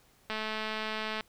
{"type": "click train", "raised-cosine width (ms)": 0.3, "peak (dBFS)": -19, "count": 198, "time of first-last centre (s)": [0.3, 1.208], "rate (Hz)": 217, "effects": ["pink hiss -64 dBFS RMS until 1.28 s"]}